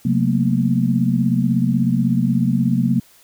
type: tone cluster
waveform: sine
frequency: 132.6 / 182.1 / 221.6 / 238 Hz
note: C3 / F#3 / A3 / A#3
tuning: +23 / -27 / +13 / +36 cents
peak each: -20 dBFS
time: 0.05-3 s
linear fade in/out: 5 ms
effects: white hiss -51 dBFS RMS until 3.23 s